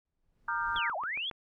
brown noise with exponential growth, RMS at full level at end -46 dBFS, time 0.05-0.79 s, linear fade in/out 5 ms, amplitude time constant 160 ms
sine chord, G minor seventh, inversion first, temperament equal with one note detuned, 932.3 / 1199.3 / 1396.9 / 1568 Hz, Bb5 / D6 / F6 / G6, 0 / +36 / 0 / 0 cents, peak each -35 dBFS, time 0.48-0.9 s, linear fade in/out 5 ms
sine linear two-way sweep, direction down then up, 3491 to 587.3 to 3491 Hz, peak -32 dBFS, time 0.76-1.3 s, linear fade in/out 2 ms, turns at 0.96 s
click train, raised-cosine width 0.5 ms, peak -31 dBFS, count 5, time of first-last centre 0.76-1.312 s, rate 7.24 Hz
effects none

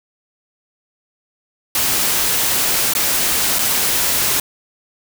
white noise with dropouts, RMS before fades -17 dBFS, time 1.75-4.4 s, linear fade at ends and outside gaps 2 ms, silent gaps 2.936-2.95 / 3.587-3.591 s, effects none

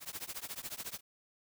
white noise with tremolo, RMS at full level -39 dBFS, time 0-1.01 s, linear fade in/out 50 ms, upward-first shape triangle, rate 14 Hz, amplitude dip 100%, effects none

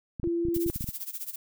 clicks, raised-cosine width 5 ms, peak -23 dBFS, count 12, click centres 0.198 / 0.233 / 0.274 / 0.452 / 0.485 / 0.565 / 0.663 / 0.699 / 0.76 / 0.809 / 0.842 / 0.889 s
sine tone, 340 Hz, F4, 46 cents flat, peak -25 dBFS, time 0.24-0.7 s, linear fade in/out 0 ms
violet noise with tremolo, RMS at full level -34 dBFS, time 0.54-1.36 s, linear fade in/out 5 ms, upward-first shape sine, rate 15 Hz, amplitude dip 85%
effects none

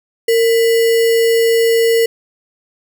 sine tone with sample-and-hold, 458.3 Hz, A#4, 29 cents flat, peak -9 dBFS, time 0.28-2.06 s, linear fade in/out 5 ms, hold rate 2450 Hz, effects none

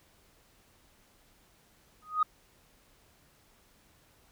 sine tone with exponential growth, 1246 Hz, D#6, 2 cents sharp, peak -19 dBFS, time 2.02-2.23 s, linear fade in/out 5 ms, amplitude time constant 44 ms, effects tanh soft clip ceiling -16 dBFS + pink hiss -64 dBFS RMS until 4.31 s

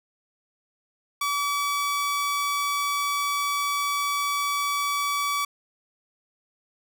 sawtooth tone, 1145 Hz, D6, 44 cents flat, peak -20 dBFS, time 1.21-5.45 s, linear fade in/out 5 ms, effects 10-bit

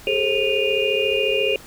sine tone cluster, 402.9 / 437.1 / 536 / 2466 / 2809 Hz, G4 / A4 / C5 / D#7 / F7, +48 / -11 / +42 / -16 / +9 cents, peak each -24 dBFS, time 0.07-1.56 s, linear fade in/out 2 ms, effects pink hiss -43 dBFS RMS until 1.66 s

